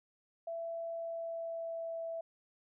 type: tone with pitch glide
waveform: sine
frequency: 667 to 660.9 Hz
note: E5 to E5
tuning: +20 to +4 cents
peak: -37 dBFS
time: 0.47-2.21 s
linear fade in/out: 5 ms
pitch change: -16 cents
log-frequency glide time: 0.91-2.02 s
effects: none